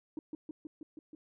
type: tone with echo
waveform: sine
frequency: 308.7 Hz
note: D#4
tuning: 14 cents flat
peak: -34 dBFS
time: 0.17-0.19 s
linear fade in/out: 2 ms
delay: 160 ms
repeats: 6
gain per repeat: -2 dB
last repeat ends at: 1.15 s
effects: tanh soft clip ceiling -33 dBFS